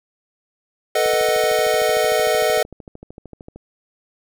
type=chord; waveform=square; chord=B dominant seventh; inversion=third; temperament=equal; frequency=440 / 493.9 / 622.3 / 740 Hz; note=A4 / B4 / D#5 / F#5; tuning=0 / 0 / 0 / 0 cents; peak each=-22 / -23 / -20 / -24 dBFS; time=0.95-2.63 s; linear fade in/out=5 ms
type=click train; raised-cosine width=2 ms; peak=-24 dBFS; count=34; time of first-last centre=1.06-3.56 s; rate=13.2 Hz
effects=none